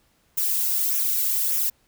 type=noise with flanger; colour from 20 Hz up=violet; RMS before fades=-23 dBFS; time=0.37-1.7 s; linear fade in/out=10 ms; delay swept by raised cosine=0.22 to 1.72 ms; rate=1.7 Hz; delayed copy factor=-0.5; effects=pink hiss -64 dBFS RMS until 1.87 s